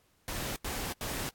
pink noise bursts, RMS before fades -36 dBFS, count 3, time 0.28-1.29 s, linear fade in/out 0 ms, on 280 ms, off 85 ms, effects pink hiss -69 dBFS RMS until 1.34 s + AAC 64 kbps

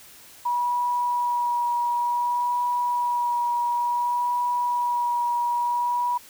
sine tone with vibrato, 966 Hz, B5, 39 cents flat, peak -21 dBFS, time 0.45-6.18 s, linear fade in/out 10 ms, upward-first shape sine, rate 0.56 Hz, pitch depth 13 cents each way, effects white hiss -48 dBFS RMS until 6.29 s

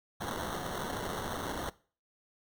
white noise with sample-and-hold, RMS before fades -37 dBFS, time 0.2-1.7 s, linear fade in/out 10 ms, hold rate 2450 Hz, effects noise-tail reverb RT60 0.4 s tail -20 dB re dry

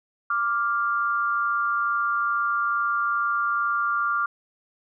sine tone pair together, 1174.7 / 1397 Hz, D6 / F6, 0 / 0 cents, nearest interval minor third, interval 300 cents, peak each -24 dBFS, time 0.3-4.26 s, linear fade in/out 5 ms, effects none

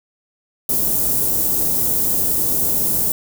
white band-stop noise, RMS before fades -18 dBFS, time 0.69-3.12 s, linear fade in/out 2 ms, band 430 to 12000 Hz, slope 12 dB/octave, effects none

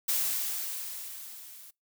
blue noise with level ramp, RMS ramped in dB -27 to -50 dBFS, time 0.08-1.71 s, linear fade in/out 10 ms, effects noise-tail reverb RT60 0.2 s tail -25 dB re dry

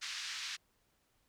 white band-pass noise, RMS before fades -42 dBFS, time 0.01-0.57 s, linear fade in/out 20 ms, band 1400 to 5600 Hz, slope 24 dB/octave, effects pink hiss -75 dBFS RMS until 1.28 s

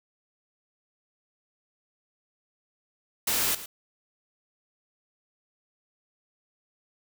white noise with echo, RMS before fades -26 dBFS, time 3.27-3.55 s, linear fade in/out 5 ms, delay 110 ms, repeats 1, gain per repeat -14 dB, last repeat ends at 3.66 s, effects none

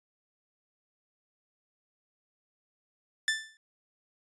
sawtooth tone with exponential decay, 1765 Hz, A6, 5 cents sharp, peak -20 dBFS, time 3.28-3.57 s, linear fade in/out 1 ms, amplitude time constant 62 ms, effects resampled to 22050 Hz

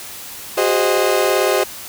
35% pulse chord, Ab dominant seventh, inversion third, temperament equal with one note detuned, 370 / 407.7 / 523.3 / 622.3 Hz, Gb4 / Ab4 / C5 / Eb5, 0 / -32 / 0 / 0 cents, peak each -18 dBFS, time 0.57-1.64 s, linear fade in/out 10 ms, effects white hiss -33 dBFS RMS until 1.88 s

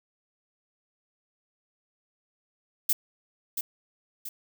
violet noise with echo, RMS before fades -23 dBFS, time 2.89-2.93 s, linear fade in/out 5 ms, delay 680 ms, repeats 2, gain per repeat -7 dB, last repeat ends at 4.29 s, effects none

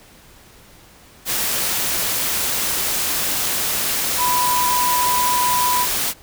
sine tone in noise, 987.8 Hz, B5, in tune, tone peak -17 dBFS, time 4.17-5.87 s, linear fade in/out 50 ms, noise white, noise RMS -21 dBFS, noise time 1.25-6.14 s, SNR +1 dB, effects pink hiss -47 dBFS RMS until 6.22 s

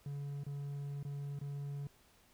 triangle tone with dropouts, 142 Hz, C#3, 42 cents sharp, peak -37 dBFS, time 0.06-1.87 s, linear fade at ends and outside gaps 2 ms, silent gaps 0.436-0.465 / 1.03-1.05 / 1.39-1.413 s, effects pink hiss -67 dBFS RMS until 2.33 s

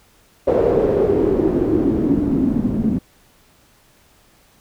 white noise with low-pass filter sweep, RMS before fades -17 dBFS, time 0.47-2.99 s, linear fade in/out 10 ms, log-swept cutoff 500 to 220 Hz, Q 5.4, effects pink hiss -54 dBFS RMS until 4.6 s

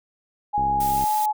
sine tone with pitch glide, 830.6 to 849.5 Hz, G#5 to G#5, 0 to +39 cents, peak -19 dBFS, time 0.53-1.33 s, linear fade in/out 20 ms, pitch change +39 cents, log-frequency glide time 0.92-1.11 s
click train, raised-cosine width 3 ms, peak -21 dBFS, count 32, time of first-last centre 0.58-1.039 s, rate 67.5 Hz
blue noise, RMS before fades -32 dBFS, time 0.8-1.26 s, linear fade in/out 5 ms
effects none

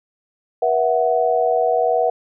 sine chord, B suspended fourth, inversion none, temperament equal with one note detuned, 482 / 659.3 / 740 Hz, B4 / E5 / F#5, -42 / 0 / 0 cents, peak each -19 dBFS, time 0.62-2.1 s, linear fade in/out 5 ms, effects none

